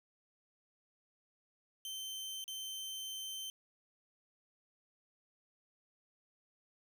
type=tone with dropouts; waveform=sawtooth; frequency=3099 Hz; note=G7; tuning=21 cents flat; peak=-38 dBFS; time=1.85-3.5 s; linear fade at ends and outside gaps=1 ms; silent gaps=2.441-2.479 s; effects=none